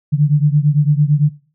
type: beating tone pair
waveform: sine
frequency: 144.7 / 153.6 Hz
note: D3 / D#3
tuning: -25 / -22 cents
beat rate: 8.9 Hz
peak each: -11 / -14 dBFS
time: 0.12-1.3 s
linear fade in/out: 20 ms
effects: noise-tail reverb RT60 0.4 s tail -20 dB re dry